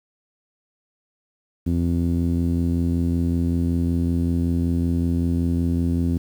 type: tone with low-pass filter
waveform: sawtooth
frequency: 85.3 Hz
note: F2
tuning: 40 cents flat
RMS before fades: -21 dBFS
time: 1.66-6.18 s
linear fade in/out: 10 ms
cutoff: 260 Hz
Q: 2.8
effects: 8-bit